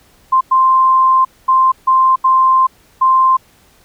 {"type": "tone bursts at uneven times", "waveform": "sine", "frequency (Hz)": 1046.5, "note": "C6", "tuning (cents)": 0, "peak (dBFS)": -7, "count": 6, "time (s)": [[0.32, 0.41], [0.51, 1.25], [1.48, 1.72], [1.87, 2.16], [2.24, 2.67], [3.01, 3.37]], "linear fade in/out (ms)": 10, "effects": ["pink hiss -50 dBFS RMS until 3.84 s"]}